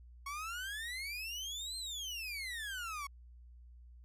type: exponential two-way sweep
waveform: 30% pulse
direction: up then down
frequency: 1100 to 4192 to 1100 Hz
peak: -37 dBFS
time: 0.26-3.07 s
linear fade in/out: 5 ms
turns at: 1.77 s
effects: added 60 Hz sine -53 dBFS peak until 4.04 s + resampled to 32000 Hz